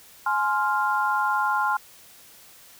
sine chord, F minor, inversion first, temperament equal with one note detuned, 841.7 / 1046.5 / 1396.9 Hz, Ab5 / C6 / F6, +23 / 0 / 0 cents, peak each -25 dBFS, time 0.26-1.77 s, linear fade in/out 5 ms, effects white hiss -50 dBFS RMS until 2.79 s

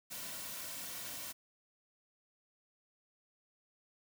white noise with comb filter, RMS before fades -44 dBFS, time 0.1-1.33 s, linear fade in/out 20 ms, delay 2.4 ms, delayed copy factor -0.5, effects none

